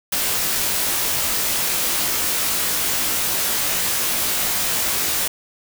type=noise with comb filter; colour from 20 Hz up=white; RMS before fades=-21 dBFS; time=0.12-5.28 s; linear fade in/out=5 ms; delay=19 ms; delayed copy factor=-0.85; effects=none